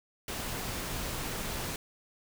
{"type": "noise", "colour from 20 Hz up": "pink", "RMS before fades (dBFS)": -36, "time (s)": [0.28, 1.76], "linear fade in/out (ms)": 2, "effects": []}